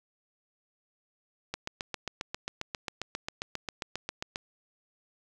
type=click train; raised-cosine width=0.2 ms; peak=-16 dBFS; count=22; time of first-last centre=1.54-4.359 s; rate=7.45 Hz; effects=none